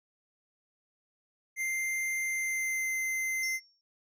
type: tone with pitch glide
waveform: square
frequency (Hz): 2093 to 2073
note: C7 to C7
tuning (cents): 0 to -17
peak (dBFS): -31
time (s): 1.56-3.6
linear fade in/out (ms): 50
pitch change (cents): -17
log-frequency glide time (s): 2.2-2.95
type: tone with exponential decay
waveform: sine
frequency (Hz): 5500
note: F8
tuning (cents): -27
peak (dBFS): -36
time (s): 3.43-3.81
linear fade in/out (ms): 2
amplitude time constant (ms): 81
effects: noise-tail reverb RT60 0.1 s tail -20 dB re dry